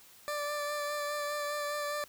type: tone with vibrato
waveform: 20% pulse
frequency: 587.3 Hz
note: D5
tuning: in tune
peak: -28 dBFS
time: 0.28-2.04 s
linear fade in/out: 0 ms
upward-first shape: sine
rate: 4.9 Hz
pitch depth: 16 cents each way
effects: white hiss -57 dBFS RMS until 2.08 s